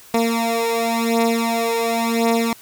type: beating tone pair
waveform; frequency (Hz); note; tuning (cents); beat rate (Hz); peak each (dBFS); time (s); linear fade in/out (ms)
15% pulse; 229.5 / 230.43; A#3 / A#3; -27 / -20; 0.93; -15 / -13; 0.14-2.53; 2
effects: white hiss -45 dBFS RMS until 2.61 s